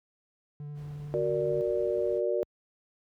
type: tone with vibrato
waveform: triangle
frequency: 146.83 Hz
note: D3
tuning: in tune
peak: -35 dBFS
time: 0.6-1.61 s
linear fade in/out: 0 ms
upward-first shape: square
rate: 11 Hz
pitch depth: 10 cents each way
type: noise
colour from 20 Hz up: brown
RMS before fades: -48 dBFS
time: 0.74-2.22 s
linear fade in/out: 50 ms
type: chord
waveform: sine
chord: Gb augmented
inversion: none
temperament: equal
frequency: 370 / 466.2 / 587.3 Hz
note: Gb4 / Bb4 / D5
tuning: 0 / 0 / 0 cents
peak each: -30 dBFS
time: 1.14-2.43 s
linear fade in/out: 0 ms
effects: high-pass 60 Hz 12 dB/octave